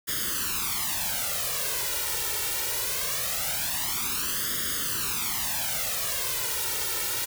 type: noise with flanger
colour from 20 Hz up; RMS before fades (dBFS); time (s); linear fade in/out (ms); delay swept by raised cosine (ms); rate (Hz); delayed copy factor
white; -29; 0.07-7.26; 20; 0.59 to 2.19; 0.22; +0.95
effects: none